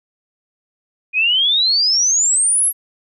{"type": "exponential sweep", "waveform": "sine", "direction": "up", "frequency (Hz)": [2441, 11540], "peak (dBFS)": -12, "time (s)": [1.13, 2.73], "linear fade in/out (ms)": 50, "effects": []}